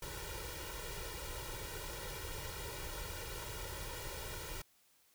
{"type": "noise with comb filter", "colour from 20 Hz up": "pink", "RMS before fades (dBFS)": -44, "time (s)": [0.02, 4.62], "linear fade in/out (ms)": 5, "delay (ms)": 2.1, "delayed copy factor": 1, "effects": ["white hiss -70 dBFS RMS until 5.14 s"]}